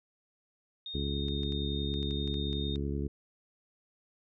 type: tone with pitch glide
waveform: sine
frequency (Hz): 3696 to 3673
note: A#7 to A#7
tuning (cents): -16 to -26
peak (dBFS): -38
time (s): 0.86-2.76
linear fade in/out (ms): 2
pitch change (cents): -10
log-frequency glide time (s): 0.99-1.45
type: harmonic tone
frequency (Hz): 70.6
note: C#2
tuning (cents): +32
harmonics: 1 / 2 / 3 / 4 / 5 / 6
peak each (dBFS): -34 / -37 / -39 / -40 / -41 / -42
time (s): 0.94-3.08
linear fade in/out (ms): 10
type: clicks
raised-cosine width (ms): 0.2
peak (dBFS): -34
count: 10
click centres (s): 1.284 / 1.433 / 1.523 / 1.94 / 2.029 / 2.109 / 2.276 / 2.342 / 2.53 / 2.758
effects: none